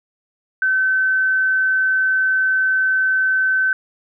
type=tone; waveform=sine; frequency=1530 Hz; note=G6; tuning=42 cents flat; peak=-14 dBFS; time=0.62-3.73 s; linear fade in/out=2 ms; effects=none